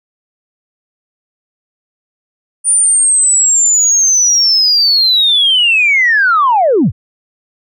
sine linear sweep, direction down, 9400 to 62.5 Hz, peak -6 dBFS, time 2.64-6.92 s, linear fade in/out 50 ms, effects tanh soft clip ceiling -2 dBFS

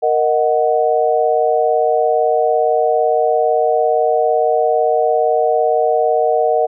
sine chord, D# minor, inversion second, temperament equal, 466.2 / 622.3 / 740 Hz, A#4 / D#5 / F#5, 0 / 0 / 0 cents, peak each -16 dBFS, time 0.02-6.67 s, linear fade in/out 20 ms, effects none

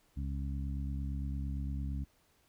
harmonic tone, 68.8 Hz, C#2, 12 cents flat, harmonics 1 / 2 / 3 / 4, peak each -35 / -41 / -45 / -47 dBFS, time 0.16-2.05 s, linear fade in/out 20 ms, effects pink hiss -70 dBFS RMS until 2.48 s

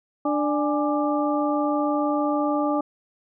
harmonic tone with a mistuned harmonic, 295.6 Hz, D4, 11 cents sharp, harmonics 1 / 2 / 3 / 4, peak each -23 / -26 / -28 / -29 dBFS, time 0.25-2.81 s, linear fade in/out 5 ms, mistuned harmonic 3, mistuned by -110 cents, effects none

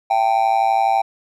triangle tone with amplitude modulation, 784 Hz, G5, in tune, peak -8 dBFS, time 0.1-1.02 s, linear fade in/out 10 ms, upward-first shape sine, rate 112 Hz, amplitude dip 90%, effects none

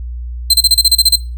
sawtooth tone bursts, 4116 Hz, C8, 29 cents flat, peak -3 dBFS, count 10, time 0.5-1.158 s, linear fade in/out 5 ms, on 37 ms, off 32 ms, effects noise-tail reverb RT60 0.3 s tail -19 dB re dry + added 60 Hz sine -21 dBFS peak until 1.37 s

